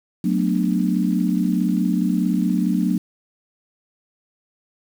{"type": "chord", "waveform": "sine", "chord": "B minor seventh", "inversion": "second", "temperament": "just", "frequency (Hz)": [185.21, 222.2, 246.9, 296.3], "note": ["F#3", "A3", "B3", "D4"], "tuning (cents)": [2, 17, 0, 15], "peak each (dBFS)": [-20, -23, -24, -24], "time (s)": [0.24, 2.98], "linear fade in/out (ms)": 5, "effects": ["7-bit"]}